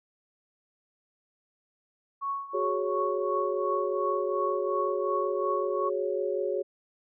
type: tone with tremolo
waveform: sine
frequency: 1108.7 Hz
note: C#6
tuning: in tune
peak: -27 dBFS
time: 2.21-5.9 s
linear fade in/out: 20 ms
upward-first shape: triangle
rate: 2.8 Hz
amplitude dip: 85%
type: chord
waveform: sine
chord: F# suspended second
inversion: none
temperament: equal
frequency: 370 / 415.3 / 554.4 Hz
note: F#4 / G#4 / C#5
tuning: 0 / 0 / 0 cents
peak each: -31 dBFS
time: 2.53-6.63 s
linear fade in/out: 20 ms
effects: none